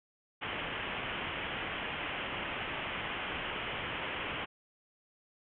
white low-pass noise, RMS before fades -38 dBFS, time 0.41-4.46 s, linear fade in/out 20 ms, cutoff 3200 Hz, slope 96 dB/octave, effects none

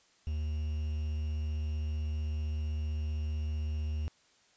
triangle tone with quantisation, 76.3 Hz, D#2, 33 cents flat, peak -29 dBFS, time 0.27-4.08 s, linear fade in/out 0 ms, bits 9, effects white hiss -66 dBFS RMS until 4.56 s + resampled to 16000 Hz

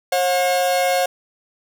45% pulse tone pair together, 540 / 720.8 Hz, C#5 / F#5, -45 / -45 cents, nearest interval perfect fourth, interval 500 cents, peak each -19 dBFS, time 0.12-1.06 s, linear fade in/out 5 ms, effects none

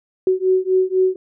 sine beating tone pair, 371.8 / 375.8 Hz, F#4 / F#4, +8 / +27 cents, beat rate 4 Hz, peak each -17 / -17 dBFS, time 0.27-1.16 s, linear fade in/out 2 ms, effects none

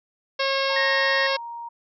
harmonic tone, 543 Hz, C#5, 36 cents flat, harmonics 1 / 2 / 3 / 4 / 5 / 6 / 7 / 8 / 9 / 10, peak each -25 / -28 / -30 / -31 / -32 / -33 / -33 / -34 / -35 / -35 dBFS, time 0.39-1.37 s, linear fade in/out 10 ms
sine tone with pitch glide, 914 to 937.5 Hz, A#5 to A#5, -34 to +10 cents, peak -32 dBFS, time 0.69-1.69 s, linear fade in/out 10 ms, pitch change +44 cents, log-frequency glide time 0.99-1.45 s
sine tone, 1864.7 Hz, A#6, in tune, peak -22 dBFS, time 0.76-1.27 s, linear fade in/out 5 ms
effects none

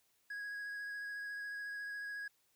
triangle tone with vibrato, 1657 Hz, G#6, 4 cents flat, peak -39 dBFS, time 0.3-2.28 s, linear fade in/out 5 ms, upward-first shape sine, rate 14 Hz, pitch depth 13 cents each way, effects white hiss -75 dBFS RMS until 2.55 s

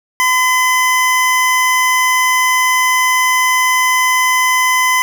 square tone pair together, 1018 / 2030 Hz, C6 / B6, -48 / +47 cents, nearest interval octave, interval 1195 cents, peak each -14 dBFS, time 0.2-5.02 s, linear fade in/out 0 ms, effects none

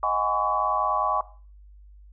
sine tone cluster, 626 / 731 / 820 / 1019 / 1129 Hz, D#5 / F#5 / G#5 / C6 / C#6, +10 / -21 / -22 / -46 / +31 cents, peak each -31 / -31 / -28 / -29 / -24 dBFS, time 0.03-1.21 s, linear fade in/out 2 ms, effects noise-tail reverb RT60 0.4 s tail -17 dB re dry + added 50 Hz sine -46 dBFS peak until 2.12 s

